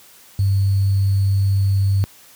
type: tone with sample-and-hold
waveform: sine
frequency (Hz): 98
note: G2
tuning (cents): 0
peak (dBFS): -13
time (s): 0.39-2.04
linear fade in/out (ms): 0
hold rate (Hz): 4410
effects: white hiss -47 dBFS RMS until 2.35 s + high-pass 60 Hz 12 dB/octave